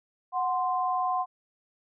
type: tone pair together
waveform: sine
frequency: 737 / 1042.3 Hz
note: F#5 / C6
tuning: -7 / -7 cents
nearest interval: tritone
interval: 600 cents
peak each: -27 / -28 dBFS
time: 0.32-1.26 s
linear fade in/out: 50 ms
effects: none